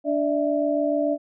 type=tone cluster; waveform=sine; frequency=292.3 / 590 / 657 Hz; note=D4 / D5 / E5; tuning=-8 / +8 / -6 cents; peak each=-24 / -24 / -25 dBFS; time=0.04-1.18 s; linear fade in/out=50 ms; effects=none